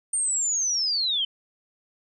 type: linear sweep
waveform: sine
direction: down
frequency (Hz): 8870 to 3026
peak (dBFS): -22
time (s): 0.13-1.25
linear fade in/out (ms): 5
effects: none